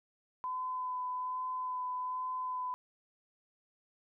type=tone with vibrato; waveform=sine; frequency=1010 Hz; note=B5; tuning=39 cents sharp; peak=-34 dBFS; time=0.44-2.74 s; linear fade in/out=0 ms; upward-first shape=sine; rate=1.2 Hz; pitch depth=12 cents each way; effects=none